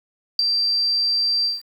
sine tone with ADSR envelope, 4699 Hz, D8, in tune, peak -10 dBFS, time 0.39-1.62 s, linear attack 3 ms, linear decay 8 ms, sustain -7 dB, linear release 170 ms, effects tanh soft clip ceiling -6 dBFS + 8-bit

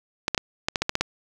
clicks, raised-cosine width 0.2 ms, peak -5 dBFS, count 9, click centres 0.281 / 0.347 / 0.378 / 0.685 / 0.758 / 0.82 / 0.894 / 0.954 / 1.01 s, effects 7-bit

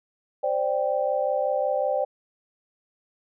sine chord, C suspended second, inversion none, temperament just, 523.3 / 588.7 / 784.9 Hz, C5 / D5 / G5, 0 / +4 / +2 cents, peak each -26 / -25 / -28 dBFS, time 0.43-2.05 s, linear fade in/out 10 ms, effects none

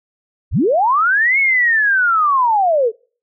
sine linear two-way sweep, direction up then down, 31.69 to 2217 to 416.5 Hz, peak -11 dBFS, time 0.51-2.92 s, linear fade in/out 50 ms, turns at 1.39 s, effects noise-tail reverb RT60 0.4 s tail -25 dB re dry

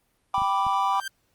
triangle chord, G major, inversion none, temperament equal, 784 / 987.8 / 1174.7 Hz, G5 / B5 / D6, 0 / 0 / 0 cents, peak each -24 / -23 / -24 dBFS, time 0.34-1 s, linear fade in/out 2 ms
clicks, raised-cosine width 5 ms, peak -27 dBFS, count 3, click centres 0.381 / 0.419 / 0.667 s
sawtooth tone with exponential growth, 1571 Hz, G6, 3 cents sharp, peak -24 dBFS, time 0.87-1.08 s, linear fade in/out 5 ms, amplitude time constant 45 ms
effects pink hiss -69 dBFS RMS until 1.34 s + Opus 32 kbps

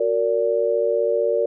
sine chord, Gb augmented, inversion none, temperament just, 370 / 462.5 / 578.1 Hz, Gb4 / Bb4 / D5, 0 / -14 / -27 cents, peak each -26 / -20 / -21 dBFS, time 0-1.46 s, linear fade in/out 5 ms, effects none

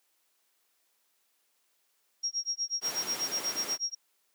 sine tone with tremolo, 5600 Hz, F8, 4 cents sharp, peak -27 dBFS, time 2.23-3.95 s, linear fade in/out 10 ms, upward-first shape sine, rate 8.2 Hz, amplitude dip 100%
pink noise, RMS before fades -38 dBFS, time 2.81-3.78 s, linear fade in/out 50 ms
effects white hiss -73 dBFS RMS until 4.34 s + high-pass 300 Hz 12 dB/octave

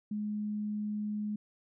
sine tone, 210 Hz, G#3, 19 cents sharp, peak -32 dBFS, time 0.11-1.36 s, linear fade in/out 5 ms, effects none

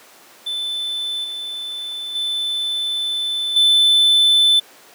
triangle tone with level steps, 3520 Hz, A7, in tune, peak -20 / -24 / -18 / -9 dBFS, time 0.46-4.6 s, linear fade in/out 10 ms, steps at 1.24 / 2.15 / 3.56 s, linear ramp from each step 5 ms, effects pink hiss -45 dBFS RMS until 4.94 s + high-pass 400 Hz 12 dB/octave

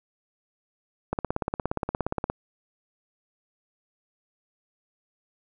click train, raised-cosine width 1 ms, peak -12 dBFS, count 21, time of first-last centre 1.13-2.3 s, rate 17.1 Hz, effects none

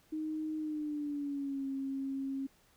sine tone with pitch glide, 311.1 to 270.8 Hz, D#4 to C#4, 0 to -40 cents, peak -34 dBFS, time 0.12-2.47 s, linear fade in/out 10 ms, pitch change -240 cents, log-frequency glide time 0.57-1.67 s, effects pink hiss -67 dBFS RMS until 2.76 s

